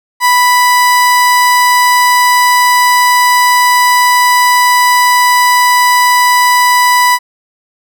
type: tone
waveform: 30% pulse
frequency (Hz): 987.8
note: B5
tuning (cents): 0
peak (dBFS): -3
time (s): 0.2-7.19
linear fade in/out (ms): 50
effects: none